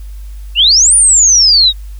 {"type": "exponential two-way sweep", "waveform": "sine", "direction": "up then down", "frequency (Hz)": [2637, 9600, 3697], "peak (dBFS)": -4, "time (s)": [0.55, 1.73], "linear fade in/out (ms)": 50, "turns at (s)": 0.95, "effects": ["added 50 Hz sine -24 dBFS peak until 1.99 s", "white hiss -47 dBFS RMS until 1.99 s"]}